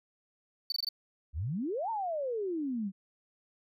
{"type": "tone bursts", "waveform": "triangle", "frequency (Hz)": 4543, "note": "C#8", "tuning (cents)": 42, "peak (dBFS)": -29, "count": 5, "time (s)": [0.7, 0.889], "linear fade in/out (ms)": 2, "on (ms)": 21, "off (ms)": 21}
{"type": "exponential two-way sweep", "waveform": "sine", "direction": "up then down", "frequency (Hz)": [65, 932.3, 185], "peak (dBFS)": -31, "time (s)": [1.33, 2.92], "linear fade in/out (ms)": 50, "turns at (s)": 1.9}
{"effects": []}